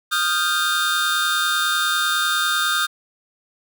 45% pulse tone cluster, 1236 / 1400 / 1570 / 3638 Hz, D#6 / F6 / G6 / A#7, -12 / +4 / +2 / -43 cents, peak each -24 dBFS, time 0.11-2.87 s, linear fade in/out 20 ms, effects none

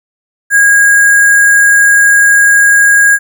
sine tone with sample-and-hold, 1636 Hz, G#6, 26 cents flat, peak -3 dBFS, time 0.5-3.19 s, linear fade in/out 50 ms, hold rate 8820 Hz, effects none

